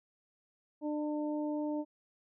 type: harmonic tone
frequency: 299.7 Hz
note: D4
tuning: 35 cents sharp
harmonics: 1 / 2 / 3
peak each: -33 / -39 / -45 dBFS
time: 0.81-1.85 s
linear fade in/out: 50 ms
effects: none